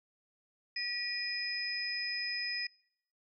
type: tone cluster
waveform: sine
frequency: 1926 / 2441 / 5050 Hz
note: B6 / D#7 / D#8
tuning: -44 / -34 / +25 cents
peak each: -39 / -40 / -36 dBFS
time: 0.76-2.67 s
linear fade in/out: 5 ms
effects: noise-tail reverb RT60 0.7 s tail -25 dB re dry